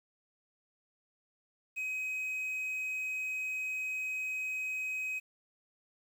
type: tone with quantisation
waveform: triangle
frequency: 2528 Hz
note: D#7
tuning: 27 cents sharp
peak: -32 dBFS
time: 1.76-5.2 s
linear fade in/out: 20 ms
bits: 10
effects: none